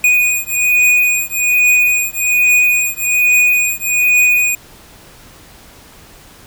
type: beating tone pair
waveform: square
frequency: 2473 / 2474.2 Hz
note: D#7 / D#7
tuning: -11 / -10 cents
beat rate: 1.2 Hz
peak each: -14 dBFS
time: 0.04-4.55 s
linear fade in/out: 2 ms
effects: pink hiss -41 dBFS RMS until 6.46 s